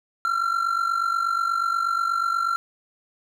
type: tone with amplitude modulation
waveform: triangle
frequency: 1364 Hz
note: F6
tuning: 41 cents flat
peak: -16 dBFS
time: 0.25-2.56 s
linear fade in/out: 0 ms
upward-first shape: sine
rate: 48.3 Hz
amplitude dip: 70%
effects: none